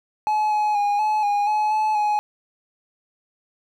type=tone with pitch steps; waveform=triangle; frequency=853 / 845 / 819 / 855 / 819 / 850 / 861 / 839 Hz; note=G#5 / G#5 / G#5 / A5 / G#5 / G#5 / A5 / G#5; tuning=+46 / +30 / -24 / -50 / -24 / +40 / -38 / +17 cents; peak=-16 dBFS; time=0.27-2.19 s; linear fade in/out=0 ms; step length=240 ms; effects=none